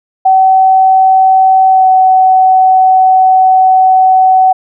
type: tone with pitch glide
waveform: sine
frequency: 760 to 752.6 Hz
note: F#5 to F#5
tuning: +46 to +29 cents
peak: -3 dBFS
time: 0.25-4.53 s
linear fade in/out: 10 ms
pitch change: -17 cents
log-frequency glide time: 1.7-1.87 s
effects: none